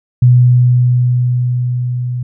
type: tone with level ramp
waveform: sine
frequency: 123.8 Hz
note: B2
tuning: 5 cents sharp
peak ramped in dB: -3 to -16 dBFS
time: 0.22-2.23 s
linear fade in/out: 5 ms
effects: none